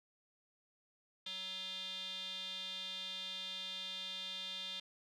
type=tone with band-pass filter; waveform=square; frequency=188 Hz; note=F#3; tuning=28 cents sharp; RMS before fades=-44 dBFS; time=1.26-4.8 s; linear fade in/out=5 ms; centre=3500 Hz; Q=9.1; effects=none